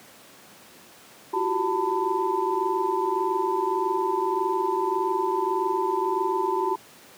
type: tone cluster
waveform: sine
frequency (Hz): 338.5 / 364.1 / 385.8 / 893 / 1000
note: E4 / F#4 / G4 / A5 / B5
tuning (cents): +46 / -28 / -28 / +25 / +21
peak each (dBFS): -34 / -28 / -28 / -27 / -28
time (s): 1.33-6.76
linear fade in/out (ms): 10
effects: pink hiss -49 dBFS RMS until 7.17 s + high-pass 200 Hz 12 dB/octave